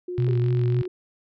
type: tone with pitch glide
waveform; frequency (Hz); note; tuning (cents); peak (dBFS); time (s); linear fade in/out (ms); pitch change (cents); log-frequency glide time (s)
sine; 358.5 to 363.5; F4 to F#4; +45 to -31; -28; 0.08-0.88; 5; +24; 0.23-0.67
type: tone with vibrato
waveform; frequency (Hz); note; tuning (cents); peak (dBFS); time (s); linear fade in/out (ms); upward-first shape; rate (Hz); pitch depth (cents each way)
sine; 123.47; B2; 0; -19; 0.18-0.82; 5; sine; 3.6; 38
type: click train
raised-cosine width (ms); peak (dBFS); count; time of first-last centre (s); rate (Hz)
0.3; -26; 32; 0.18-0.854; 46
type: tone with exponential decay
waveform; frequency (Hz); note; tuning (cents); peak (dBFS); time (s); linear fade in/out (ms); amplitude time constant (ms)
sine; 392; G4; 0; -26; 0.28-0.52; 0; 51
effects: none